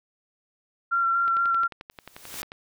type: tone with vibrato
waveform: sine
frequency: 1368 Hz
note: F6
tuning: 36 cents flat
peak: -20 dBFS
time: 0.91-1.68 s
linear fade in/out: 20 ms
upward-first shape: square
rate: 4.2 Hz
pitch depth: 13 cents each way
type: click train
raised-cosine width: 0.3 ms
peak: -23 dBFS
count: 15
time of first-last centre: 1.28-2.519 s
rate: 11.3 Hz
type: noise with exponential growth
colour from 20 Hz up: white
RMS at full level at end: -33 dBFS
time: 1.91-2.42 s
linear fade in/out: 1 ms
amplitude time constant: 110 ms
effects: none